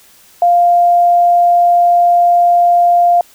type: tone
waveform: sine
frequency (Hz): 698.5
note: F5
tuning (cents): 0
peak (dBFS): -6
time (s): 0.42-3.21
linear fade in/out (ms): 2
effects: white hiss -45 dBFS RMS until 3.34 s